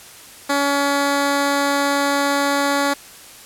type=tone; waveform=10% pulse; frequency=282.2 Hz; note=C#4; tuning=31 cents sharp; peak=-8 dBFS; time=0.49-2.94 s; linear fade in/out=10 ms; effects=white hiss -41 dBFS RMS until 3.45 s + low-pass 12000 Hz 12 dB/octave